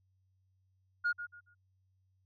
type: tone with echo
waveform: sine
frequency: 1430 Hz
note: F6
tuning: 41 cents sharp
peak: -26 dBFS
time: 1.04-1.13 s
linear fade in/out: 20 ms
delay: 140 ms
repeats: 3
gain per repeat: -12 dB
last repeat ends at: 1.55 s
effects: tanh soft clip ceiling -26 dBFS + added 94 Hz sine -70 dBFS peak until 2.25 s